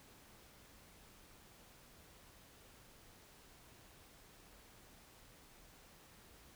silence, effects pink hiss -62 dBFS RMS until 6.55 s

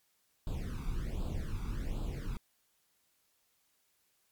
brown noise with flanger, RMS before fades -36 dBFS, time 0.47-2.37 s, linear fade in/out 2 ms, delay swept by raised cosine 0.25 to 0.85 ms, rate 1.3 Hz, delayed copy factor +0.95, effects white hiss -74 dBFS RMS until 4.31 s + MP3 96 kbps

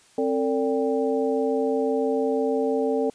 sine tone cluster, 264.7 / 451 / 577 / 789 Hz, C4 / A4 / D5 / G5, +20 / +43 / -31 / +11 cents, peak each -26 / -23 / -29 / -32 dBFS, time 0.18-3.1 s, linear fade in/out 2 ms, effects white hiss -56 dBFS RMS until 3.14 s + resampled to 22050 Hz

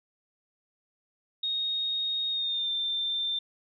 sine tone with pitch glide, 3729 to 3577 Hz, A#7 to A7, 0 to +28 cents, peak -27 dBFS, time 1.43-3.39 s, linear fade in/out 5 ms, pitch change -72 cents, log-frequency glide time 2.3-2.71 s, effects none

